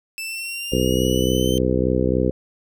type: exponential sweep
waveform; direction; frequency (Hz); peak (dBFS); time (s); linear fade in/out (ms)
sawtooth; up; 2637 to 3106; -24; 0.18-1.58; 0
type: harmonic tone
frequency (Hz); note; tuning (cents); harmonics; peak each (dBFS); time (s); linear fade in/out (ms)
63.5; B1; +49; 1 / 2 / 3 / 4 / 5 / 6 / 7 / 8; -25 / -25 / -25 / -25 / -25 / -25 / -25 / -25; 0.72-2.31; 5
effects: none